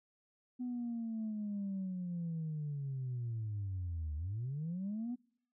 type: linear two-way sweep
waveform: sine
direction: down then up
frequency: 250.8 to 73.42 to 250.8 Hz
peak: -35 dBFS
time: 0.59-5.16 s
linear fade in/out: 20 ms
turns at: 4.16 s
effects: noise-tail reverb RT60 0.6 s tail -22 dB re dry + tanh soft clip ceiling -33 dBFS